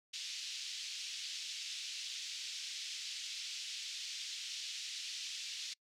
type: band-pass noise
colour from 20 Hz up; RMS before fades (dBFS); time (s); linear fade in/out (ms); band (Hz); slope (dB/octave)
pink; -44; 0.13-5.74; 10; 2900 to 6200; 24
effects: noise-tail reverb RT60 0.1 s tail -26 dB re dry

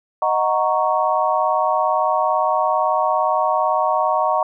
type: chord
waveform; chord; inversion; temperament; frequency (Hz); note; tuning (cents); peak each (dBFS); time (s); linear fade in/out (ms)
sine; D# minor seventh; none; equal; 622.3 / 740 / 932.3 / 1108.7; D#5 / F#5 / A#5 / C#6; 0 / 0 / 0 / 0; -21; 0.22-4.43; 2
effects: none

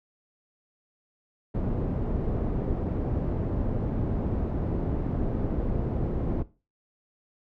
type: low-pass noise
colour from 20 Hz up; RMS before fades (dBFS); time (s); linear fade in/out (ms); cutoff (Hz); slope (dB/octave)
pink; -28; 1.54-6.43; 10; 430; 12
effects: noise-tail reverb RT60 0.3 s tail -17 dB re dry

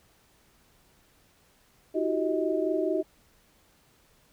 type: tone cluster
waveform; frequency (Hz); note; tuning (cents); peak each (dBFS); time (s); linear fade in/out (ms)
sine; 319 / 361.4 / 386 / 630; D#4 / F#4 / G4 / D#5; +43 / -41 / -27 / +21; -30; 1.94-3.03; 20
effects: pink hiss -63 dBFS RMS until 4.32 s

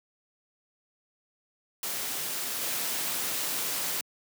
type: noise with level steps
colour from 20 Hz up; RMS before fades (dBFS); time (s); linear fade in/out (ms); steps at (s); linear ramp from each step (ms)
white; -33 / -31; 1.83-4.01; 2; 2.61; 20
effects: high-pass 150 Hz 12 dB/octave

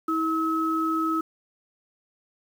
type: tone pair together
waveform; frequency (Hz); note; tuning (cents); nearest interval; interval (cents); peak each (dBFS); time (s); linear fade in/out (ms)
sine; 322 / 1288; E4 / E6; -41 / -41; 2 octaves; 2400; -25; 0.08-1.21; 5
effects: 8-bit

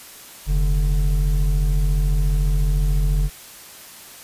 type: tone pair together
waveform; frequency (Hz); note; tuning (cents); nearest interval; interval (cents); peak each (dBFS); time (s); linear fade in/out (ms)
triangle; 44.24 / 146.83; F1 / D3; +23 / 0; octave + major sixth; 2077; -14 / -22; 0.46-3.3; 50
effects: white hiss -41 dBFS RMS until 4.23 s + resampled to 32000 Hz

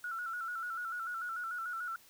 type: tone with vibrato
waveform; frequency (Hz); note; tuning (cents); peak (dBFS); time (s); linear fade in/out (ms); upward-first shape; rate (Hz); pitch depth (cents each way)
sine; 1396.9; F6; 0; -36; 0.04-1.96; 2; square; 6.8; 69
effects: white hiss -61 dBFS RMS until 2.09 s

